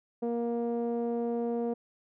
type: tone with low-pass filter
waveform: sawtooth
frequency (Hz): 235.4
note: A#3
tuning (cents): +17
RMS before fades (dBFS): -31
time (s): 0.22-1.74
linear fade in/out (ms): 10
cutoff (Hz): 560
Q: 3.4
effects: none